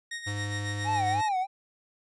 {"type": "tone with tremolo", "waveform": "sawtooth", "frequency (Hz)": 1864.7, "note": "A#6", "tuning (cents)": 0, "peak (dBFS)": -29, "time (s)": [0.11, 1.29], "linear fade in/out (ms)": 5, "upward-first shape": "sine", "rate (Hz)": 7.3, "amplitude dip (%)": 65}
{"type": "tone", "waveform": "square", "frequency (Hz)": 102.6, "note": "G#2", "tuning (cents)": -21, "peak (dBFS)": -32, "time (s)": [0.26, 1.22], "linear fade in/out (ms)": 20}
{"type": "tone with vibrato", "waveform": "triangle", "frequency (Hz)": 802, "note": "G5", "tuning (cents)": 39, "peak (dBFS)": -23, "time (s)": [0.84, 1.47], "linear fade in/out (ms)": 50, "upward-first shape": "sine", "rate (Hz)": 3.2, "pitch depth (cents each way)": 150}
{"effects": ["resampled to 22050 Hz"]}